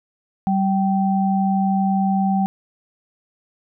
sine tone pair together, 193.6 / 776 Hz, G3 / G5, -21 / -18 cents, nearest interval 2 octaves, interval 2403 cents, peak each -17 / -21 dBFS, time 0.47-2.46 s, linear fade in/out 0 ms, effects none

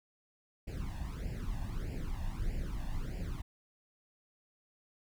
brown noise with flanger, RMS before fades -37 dBFS, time 0.67-3.42 s, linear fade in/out 10 ms, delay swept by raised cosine 0.4 to 1.15 ms, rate 1.6 Hz, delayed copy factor +0.85, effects none

